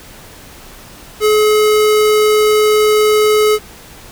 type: tone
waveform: square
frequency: 426 Hz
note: G#4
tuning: 44 cents sharp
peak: -9 dBFS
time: 1.2-3.59 s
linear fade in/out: 50 ms
effects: pink hiss -37 dBFS RMS until 4.11 s